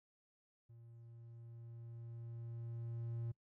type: tone with level ramp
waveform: triangle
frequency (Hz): 116.54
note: A#2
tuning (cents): 0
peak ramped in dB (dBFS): -55 to -37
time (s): 0.69-3.32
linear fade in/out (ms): 10
effects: noise-tail reverb RT60 0.1 s tail -23 dB re dry